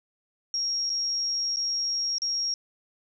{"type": "tone with dropouts", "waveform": "sine", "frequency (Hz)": 5588, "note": "F8", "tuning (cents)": 0, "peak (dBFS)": -25, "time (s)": [0.54, 2.54], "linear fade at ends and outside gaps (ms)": 1, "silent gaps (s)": [[0.895, 0.9], [1.561, 1.569], [2.183, 2.219]], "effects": []}